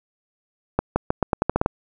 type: accelerating click train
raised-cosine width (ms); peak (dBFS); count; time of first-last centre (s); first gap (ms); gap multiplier
1; -4; 10; 0.79-1.661; 170; 0.85
effects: none